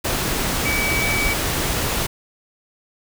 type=tone in noise; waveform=sine; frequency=2286 Hz; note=D7; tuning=47 cents flat; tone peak=-21 dBFS; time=0.65-1.34 s; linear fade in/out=10 ms; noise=pink; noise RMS=-22 dBFS; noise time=0.04-2.07 s; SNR=-2 dB; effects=none